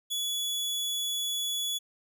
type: tone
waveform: sawtooth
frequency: 3400 Hz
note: G#7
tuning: 40 cents sharp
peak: -26 dBFS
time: 0.1-1.79 s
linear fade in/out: 20 ms
effects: none